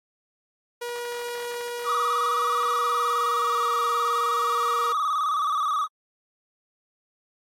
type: tone with pitch glide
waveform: sawtooth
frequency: 480 to 472.8 Hz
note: B4 to A#4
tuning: -49 to +24 cents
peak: -26 dBFS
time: 0.81-4.93 s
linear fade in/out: 10 ms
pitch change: -27 cents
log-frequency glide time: 2.85-3.63 s
type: tone with vibrato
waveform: triangle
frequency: 1207 Hz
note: D6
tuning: 47 cents sharp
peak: -20 dBFS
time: 1.84-5.88 s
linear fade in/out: 50 ms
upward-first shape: square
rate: 19 Hz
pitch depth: 78 cents each way
effects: AAC 48 kbps